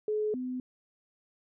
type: tone pair in turn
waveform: sine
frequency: 426 / 253.3 Hz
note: G#4 / B3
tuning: +44 / +44 cents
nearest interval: major sixth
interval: 900 cents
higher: first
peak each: -27 / -32 dBFS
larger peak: first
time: 0.08-0.34 / 0.34-0.6 s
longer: neither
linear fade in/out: 2 ms
effects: none